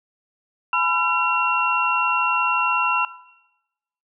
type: tone cluster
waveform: sine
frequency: 846 / 997 / 1354 / 2737 Hz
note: G#5 / B5 / E6 / F7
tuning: +32 / +16 / +46 / -36 cents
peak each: -31 / -22 / -22 / -22 dBFS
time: 0.73-3.05 s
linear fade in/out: 2 ms
effects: noise-tail reverb RT60 1.0 s tail -19 dB re dry